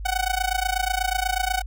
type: tone with amplitude modulation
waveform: sawtooth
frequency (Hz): 747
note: F#5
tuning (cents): +16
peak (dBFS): -15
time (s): 0.05-1.62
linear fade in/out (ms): 10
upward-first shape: sine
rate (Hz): 28.2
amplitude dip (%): 95
effects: added 50 Hz sine -30 dBFS peak until 1.66 s